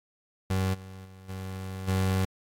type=tone with level steps; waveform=30% pulse; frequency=94.6 Hz; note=F#2; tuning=39 cents sharp; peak=-22 / -39 / -44 / -32 / -21 dBFS; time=0.5-2.25 s; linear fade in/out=5 ms; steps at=0.73 / 1.04 / 1.28 / 1.87 s; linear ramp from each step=20 ms; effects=AAC 64 kbps